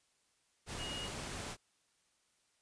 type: tone in noise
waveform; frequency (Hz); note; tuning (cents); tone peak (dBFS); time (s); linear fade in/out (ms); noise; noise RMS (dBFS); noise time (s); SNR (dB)
sine; 2874; F7; +49; -42; 0.77-1.1; 50; pink; -43; 0.66-1.57; -2
effects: white hiss -75 dBFS RMS until 2.61 s + resampled to 22050 Hz